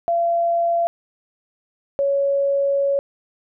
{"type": "tone pair in turn", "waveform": "sine", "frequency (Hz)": [682, 557.5], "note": ["F5", "C#5"], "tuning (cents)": [-41, 10], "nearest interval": "minor third", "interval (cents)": 349, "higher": "first", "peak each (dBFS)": -16, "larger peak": "neither", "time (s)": [[0.08, 0.87], [1.99, 2.99]], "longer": "second", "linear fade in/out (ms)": 0, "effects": []}